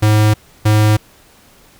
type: tone pair in turn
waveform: square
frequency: 106.8 / 106.8 Hz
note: G#2 / G#2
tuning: +49 / +49 cents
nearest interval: unison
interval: 0 cents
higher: neither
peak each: -9 dBFS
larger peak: neither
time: 0.02-0.34 / 0.65-0.97 s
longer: neither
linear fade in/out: 10 ms
effects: pink hiss -47 dBFS RMS until 1.79 s